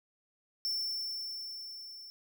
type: tone with level ramp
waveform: square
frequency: 5390 Hz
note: E8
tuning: 38 cents sharp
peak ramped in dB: -31 to -47 dBFS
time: 0.65-2.1 s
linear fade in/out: 0 ms
effects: none